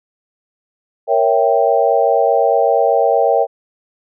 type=chord; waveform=sine; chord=A# diminished seventh; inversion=none; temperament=equal; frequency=466.2 / 554.4 / 659.3 / 784 Hz; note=A#4 / C#5 / E5 / G5; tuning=0 / 0 / 0 / 0 cents; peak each=-16 dBFS; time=1.07-3.47 s; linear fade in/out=50 ms; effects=none